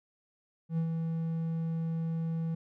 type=tone with ADSR envelope; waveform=triangle; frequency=163.7 Hz; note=E3; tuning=12 cents flat; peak=-24 dBFS; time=0.69-2.55 s; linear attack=87 ms; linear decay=88 ms; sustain=-4 dB; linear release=7 ms; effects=none